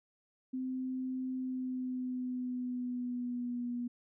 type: tone with pitch glide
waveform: sine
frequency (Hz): 258.1 to 242.2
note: C4 to B3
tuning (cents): -23 to -34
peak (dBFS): -34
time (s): 0.53-3.88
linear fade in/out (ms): 10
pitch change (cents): -111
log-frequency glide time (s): 1.35-3.69
effects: none